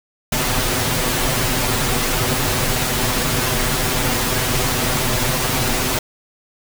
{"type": "noise with comb filter", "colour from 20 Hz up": "pink", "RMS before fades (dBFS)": -19, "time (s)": [0.32, 5.99], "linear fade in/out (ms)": 5, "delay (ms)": 7.9, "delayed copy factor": 0.85, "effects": []}